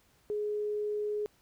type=tone; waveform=sine; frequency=418.9 Hz; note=G#4; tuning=15 cents sharp; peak=-30 dBFS; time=0.3-1.26 s; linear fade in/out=0 ms; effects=pink hiss -67 dBFS RMS until 1.41 s